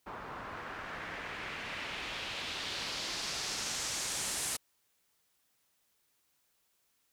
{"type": "noise with low-pass filter sweep", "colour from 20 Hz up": "white", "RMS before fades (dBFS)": -39, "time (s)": [0.06, 4.57], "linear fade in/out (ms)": 10, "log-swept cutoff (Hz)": [1100, 9500], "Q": 1.6, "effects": ["white hiss -75 dBFS RMS until 7.12 s"]}